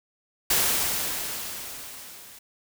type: noise with level ramp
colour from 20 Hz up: white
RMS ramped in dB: -21 to -47 dBFS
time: 0.5-2.39 s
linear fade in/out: 5 ms
effects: none